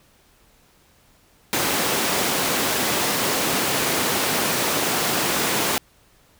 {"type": "high-pass noise", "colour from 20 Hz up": "pink", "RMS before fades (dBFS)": -22, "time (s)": [1.53, 5.78], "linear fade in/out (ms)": 0, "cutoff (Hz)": 220, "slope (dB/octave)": 12, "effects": ["pink hiss -57 dBFS RMS until 6.39 s"]}